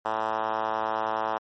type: tone with band-pass filter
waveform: 5% pulse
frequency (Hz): 110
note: A2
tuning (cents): 0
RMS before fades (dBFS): -28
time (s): 0.05-1.38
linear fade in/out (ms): 5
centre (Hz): 890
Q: 1.6
effects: MP3 32 kbps